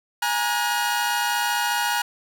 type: tone cluster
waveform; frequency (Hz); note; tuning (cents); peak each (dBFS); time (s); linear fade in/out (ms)
sawtooth; 829 / 943 / 1447; G#5 / A#5 / F#6; -3 / +20 / -39; -22; 0.22-2.02; 5
effects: none